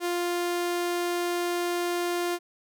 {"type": "tone", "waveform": "sawtooth", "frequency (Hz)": 350, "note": "F4", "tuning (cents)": 4, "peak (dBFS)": -22, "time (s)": [0, 2.39], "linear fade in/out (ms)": 50, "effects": []}